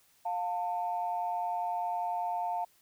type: tone pair together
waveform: sine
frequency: 707.1 / 895 Hz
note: F5 / A5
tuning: +21 / +29 cents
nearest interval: major third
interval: 408 cents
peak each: -32 / -33 dBFS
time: 0.25-2.65 s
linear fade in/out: 10 ms
effects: tanh soft clip ceiling -22 dBFS + white hiss -66 dBFS RMS until 2.81 s